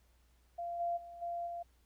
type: tone with level steps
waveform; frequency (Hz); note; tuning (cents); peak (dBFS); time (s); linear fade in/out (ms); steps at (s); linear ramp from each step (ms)
sine; 690; F5; -21; -37 / -32 / -47 / -36 / -39; 0.58-1.63; 10; 0.79 / 0.96 / 1.21 / 1.46; 20
effects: added 60 Hz sine -66 dBFS peak until 1.85 s + pink hiss -74 dBFS RMS until 1.85 s